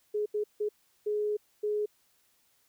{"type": "tone bursts at uneven times", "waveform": "sine", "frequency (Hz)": 419.7, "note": "G#4", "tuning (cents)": 18, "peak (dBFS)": -27, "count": 5, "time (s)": [[0.14, 0.26], [0.34, 0.44], [0.6, 0.69], [1.06, 1.37], [1.63, 1.86]], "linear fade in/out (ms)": 10, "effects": ["white hiss -69 dBFS RMS until 2.68 s"]}